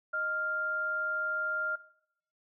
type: tone pair together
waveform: sine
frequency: 622.2 / 1396.9 Hz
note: D#5 / F6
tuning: 0 / 0 cents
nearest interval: octave + major second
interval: 1400 cents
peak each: -40 / -30 dBFS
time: 0.13-1.76 s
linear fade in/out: 10 ms
effects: noise-tail reverb RT60 0.7 s tail -18 dB re dry